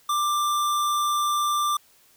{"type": "tone", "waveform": "square", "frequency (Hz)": 1183, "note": "D6", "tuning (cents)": 12, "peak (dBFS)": -22, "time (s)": [0.09, 1.77], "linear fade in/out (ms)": 5, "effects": ["white hiss -58 dBFS RMS until 2.16 s"]}